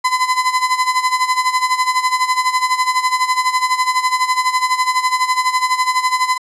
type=tone with tremolo; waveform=35% pulse; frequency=1015 Hz; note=B5; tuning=47 cents sharp; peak=-9 dBFS; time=0.04-6.38 s; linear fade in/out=10 ms; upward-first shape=sine; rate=12 Hz; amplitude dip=75%; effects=low-pass 9000 Hz 12 dB/octave